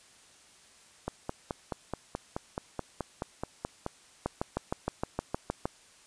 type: two click trains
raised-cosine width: 1 ms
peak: -15 / -18 dBFS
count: 10 / 14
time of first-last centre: 4.26-5.655 / 1.08-3.864 s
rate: 6.45 / 4.67 Hz
effects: white hiss -58 dBFS RMS until 6.06 s + resampled to 22050 Hz